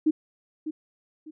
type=tone with echo; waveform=sine; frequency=310 Hz; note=D#4; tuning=6 cents flat; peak=-17 dBFS; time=0.06-0.11 s; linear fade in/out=10 ms; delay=600 ms; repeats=2; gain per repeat=-11 dB; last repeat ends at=1.31 s; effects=none